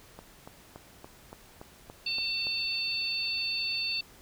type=click train; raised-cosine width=1 ms; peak=-29 dBFS; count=9; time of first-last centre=0.19-2.469 s; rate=3.51 Hz
type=harmonic tone; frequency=897 Hz; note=A5; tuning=33 cents sharp; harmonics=3 / 4 / 5; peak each=-33 / -40 / -31 dBFS; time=2.06-4.01 s; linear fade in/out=5 ms
effects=pink hiss -55 dBFS RMS until 4.21 s